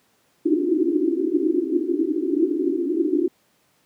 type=band-pass noise; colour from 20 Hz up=white; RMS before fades=-21 dBFS; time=0.45-3.28 s; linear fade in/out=10 ms; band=280 to 370 Hz; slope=96 dB/octave; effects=pink hiss -63 dBFS RMS until 3.85 s + high-pass 150 Hz 12 dB/octave